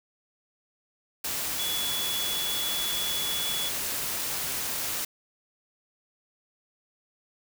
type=tone in noise; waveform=sine; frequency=3401 Hz; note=G#7; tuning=40 cents sharp; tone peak=-30 dBFS; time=1.59-3.69 s; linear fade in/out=5 ms; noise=white; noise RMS=-31 dBFS; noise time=1.24-5.05 s; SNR=-2 dB; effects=none